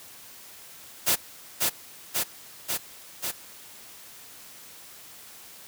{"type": "noise with echo", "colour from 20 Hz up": "white", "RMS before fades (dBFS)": -22, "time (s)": [1.06, 1.16], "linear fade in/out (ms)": 20, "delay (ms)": 540, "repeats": 4, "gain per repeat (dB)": -2, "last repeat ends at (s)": 3.32, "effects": ["white hiss -47 dBFS RMS until 5.67 s", "high-pass 60 Hz 12 dB/octave"]}